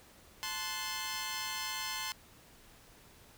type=chord; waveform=10% pulse; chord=F# diminished; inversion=first; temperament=equal with one note detuned; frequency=871.4 / 1046.5 / 1480 Hz; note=A5 / C6 / F#6; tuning=-17 / 0 / 0 cents; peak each=-33 / -30 / -35 dBFS; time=0.43-2.12 s; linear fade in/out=0 ms; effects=pink hiss -59 dBFS RMS until 3.37 s